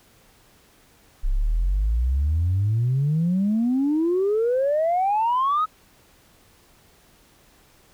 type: exponential sweep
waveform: sine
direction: up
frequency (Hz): 31.12 to 1293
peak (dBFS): -17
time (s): 1.23-5.66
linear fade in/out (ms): 20
effects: tanh soft clip ceiling -15 dBFS + pink hiss -56 dBFS RMS until 7.93 s